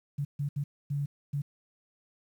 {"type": "tone bursts at uneven times", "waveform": "sine", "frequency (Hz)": 142.8, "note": "D3", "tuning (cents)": -48, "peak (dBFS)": -28, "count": 5, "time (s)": [[0.18, 0.25], [0.39, 0.49], [0.56, 0.64], [0.9, 1.06], [1.33, 1.42]], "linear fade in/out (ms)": 10, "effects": ["10-bit"]}